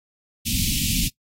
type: band-stop noise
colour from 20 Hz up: pink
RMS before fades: -23 dBFS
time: 0.45-1.09 s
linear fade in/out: 20 ms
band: 270 to 2500 Hz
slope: 48 dB/octave
effects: noise-tail reverb RT60 0.1 s tail -19 dB re dry + AAC 48 kbps